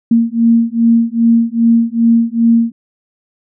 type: beating tone pair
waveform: sine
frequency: 229.8 / 232.3 Hz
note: A#3 / A#3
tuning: -25 / -6 cents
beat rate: 2.5 Hz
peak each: -11 / -11 dBFS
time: 0.11-2.72 s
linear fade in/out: 5 ms
effects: none